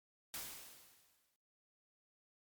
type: noise with exponential decay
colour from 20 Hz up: white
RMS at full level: -43 dBFS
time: 0.34-1.36 s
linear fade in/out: 0 ms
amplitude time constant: 220 ms
effects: noise-tail reverb RT60 1.0 s tail -25 dB re dry + MP3 96 kbps